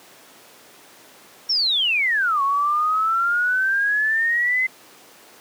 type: exponential two-way sweep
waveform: sine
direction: down then up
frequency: 5600 to 1094 to 2065 Hz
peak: -17 dBFS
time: 1.49-4.67 s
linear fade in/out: 10 ms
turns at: 2.42 s
effects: pink hiss -47 dBFS RMS until 5.4 s + high-pass 300 Hz 12 dB/octave